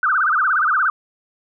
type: tone with vibrato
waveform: sine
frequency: 1359 Hz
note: F6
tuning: 48 cents flat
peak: -14 dBFS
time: 0.03-0.9 s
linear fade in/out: 2 ms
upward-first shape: sine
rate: 17 Hz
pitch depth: 240 cents each way
effects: none